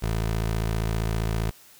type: tone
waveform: 20% pulse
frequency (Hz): 55.1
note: A1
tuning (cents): +3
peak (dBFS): -19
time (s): 0.02-1.51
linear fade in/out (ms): 10
effects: white hiss -52 dBFS RMS until 1.79 s